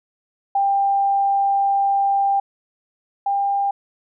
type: tone pair in turn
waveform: sine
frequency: 793 / 798.1 Hz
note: G5 / G5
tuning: +20 / +31 cents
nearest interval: unison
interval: 11 cents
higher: second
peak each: -15 / -17 dBFS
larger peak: first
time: 0.55-2.4 / 3.26-3.71 s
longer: first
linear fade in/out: 5 ms
effects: none